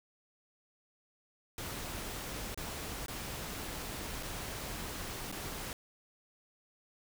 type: noise with dropouts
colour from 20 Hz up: pink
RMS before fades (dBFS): -41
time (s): 1.58-5.73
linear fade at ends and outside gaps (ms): 1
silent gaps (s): 2.545-2.575 / 3.061-3.082 / 4.227-4.231 / 5.316-5.324
effects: none